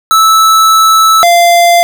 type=tone pair in turn; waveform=square; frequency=1310 / 691.5 Hz; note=E6 / F5; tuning=-11 / -17 cents; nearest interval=major seventh; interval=1106 cents; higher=first; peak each=-4 dBFS; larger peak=neither; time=0.11-1.23 / 1.23-1.83 s; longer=first; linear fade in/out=0 ms; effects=none

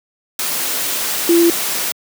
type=tone in noise; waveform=sine; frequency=339.8 Hz; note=F4; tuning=47 cents flat; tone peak=-8 dBFS; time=1.29-1.5 s; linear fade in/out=2 ms; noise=white; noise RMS=-20 dBFS; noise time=0.39-1.92 s; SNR=+9 dB; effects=high-pass 200 Hz 12 dB/octave

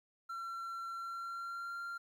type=tone with pitch glide; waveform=triangle; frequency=1358 to 1385.7 Hz; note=F6 to F6; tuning=-49 to -14 cents; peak=-38 dBFS; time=0.29-1.98 s; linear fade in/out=10 ms; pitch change=+35 cents; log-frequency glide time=0.92-1.81 s; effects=12-bit

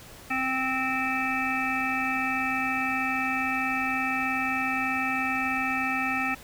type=harmonic tone with a mistuned harmonic; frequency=261.6 Hz; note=C4; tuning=in tune; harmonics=1 / 3 / 5 / 7 / 9 / 10; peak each=-32 / -32 / -32 / -32 / -32 / -32 dBFS; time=0.3-6.35 s; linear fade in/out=10 ms; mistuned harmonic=9; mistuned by=-19 cents; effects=pink hiss -47 dBFS RMS until 6.43 s

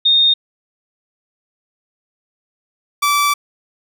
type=tone pair in turn; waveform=sine / sawtooth; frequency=3680 / 1159.1 Hz; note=A#7 / D6; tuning=-23 / -23 cents; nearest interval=octave + minor sixth; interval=2000 cents; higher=first; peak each=-9 dBFS; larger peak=neither; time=0.05-0.34 / 3.02-3.34 s; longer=second; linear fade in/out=10 ms; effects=none

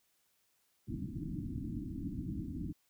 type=low-pass noise; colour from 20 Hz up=white; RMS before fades=-40 dBFS; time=0.87-2.73 s; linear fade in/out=20 ms; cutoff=320 Hz; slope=96 dB/octave; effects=white hiss -75 dBFS RMS until 2.89 s

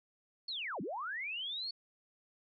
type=linear two-way sweep; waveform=sine; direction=down then up; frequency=4479 to 152.9 to 4479 Hz; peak=-37 dBFS; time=0.48-1.71 s; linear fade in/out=5 ms; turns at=0.81 s; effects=none

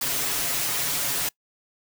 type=noise with comb filter; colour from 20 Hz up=white; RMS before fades=-26 dBFS; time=0.01-1.29 s; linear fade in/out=5 ms; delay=7.1 ms; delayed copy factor=+0.9; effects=noise-tail reverb RT60 0.1 s tail -24 dB re dry

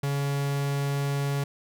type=tone; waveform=45% pulse; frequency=140.7 Hz; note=C#3; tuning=26 cents sharp; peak=-25 dBFS; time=0.03-1.44 s; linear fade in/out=5 ms; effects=none

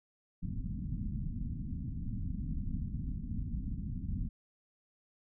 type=low-pass noise; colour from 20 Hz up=pink; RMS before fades=-37 dBFS; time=0.42-4.29 s; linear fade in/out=10 ms; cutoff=250 Hz; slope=48 dB/octave; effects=none

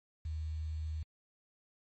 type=tone with quantisation; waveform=sine; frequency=78.2 Hz; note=D#2; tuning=9 cents sharp; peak=-35 dBFS; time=0.25-1.03 s; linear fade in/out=5 ms; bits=10; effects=MP3 32 kbps

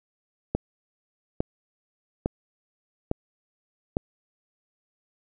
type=click train; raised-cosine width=2 ms; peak=-10 dBFS; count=5; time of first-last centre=0.55-3.969 s; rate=1.17 Hz; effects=none

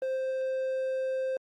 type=tone; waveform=triangle; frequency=524 Hz; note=C5; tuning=2 cents sharp; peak=-26 dBFS; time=0.02-1.37 s; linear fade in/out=2 ms; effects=Opus 24 kbps

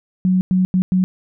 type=tone bursts at uneven times; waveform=sine; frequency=184.9 Hz; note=F#3; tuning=1 cent flat; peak=-12 dBFS; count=4; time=0.25-0.41 / 0.51-0.65 / 0.74-0.82 / 0.92-1.04 s; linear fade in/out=0 ms; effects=none

